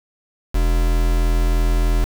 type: tone with quantisation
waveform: triangle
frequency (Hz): 41.59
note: E1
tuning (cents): +16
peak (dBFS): -12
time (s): 0.54-2.05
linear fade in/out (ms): 10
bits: 4
effects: none